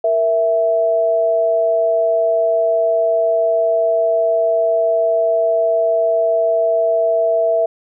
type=tone pair together; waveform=sine; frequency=466.2 / 659.3 Hz; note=A#4 / E5; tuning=0 / 0 cents; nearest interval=tritone; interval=600 cents; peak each=-20 / -13 dBFS; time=0.04-7.66 s; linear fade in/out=5 ms; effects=none